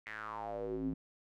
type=tone with band-pass filter sweep; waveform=square; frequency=54 Hz; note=A1; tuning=32 cents flat; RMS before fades=-40 dBFS; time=0.06-0.94 s; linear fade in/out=5 ms; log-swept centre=2100 to 220 Hz; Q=6.2; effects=none